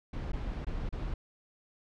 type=noise with dropouts; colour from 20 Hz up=brown; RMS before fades=-35 dBFS; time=0.13-1.14 s; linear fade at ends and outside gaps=5 ms; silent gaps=0.319-0.331 / 0.648-0.667 / 0.891-0.925 s; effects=low-pass 4000 Hz 12 dB/octave